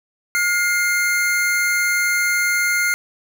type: tone pair together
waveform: square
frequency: 1423 / 2111 Hz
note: F6 / C7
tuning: +32 / +15 cents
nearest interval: perfect fifth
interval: 683 cents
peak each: -21 / -19 dBFS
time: 0.35-2.94 s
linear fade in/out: 0 ms
effects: none